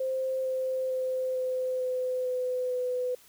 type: tone with pitch steps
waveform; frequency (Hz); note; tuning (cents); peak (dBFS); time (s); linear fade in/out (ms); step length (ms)
sine; 523.3 / 519.4 / 515.5 / 511.6 / 507.8 / 504 / 500.2; C5 / C5 / C5 / C5 / B4 / B4 / B4; 0 / -13 / -26 / -39 / +48 / +35 / +22; -27; 0-3.15; 5; 450
effects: white hiss -57 dBFS RMS until 3.28 s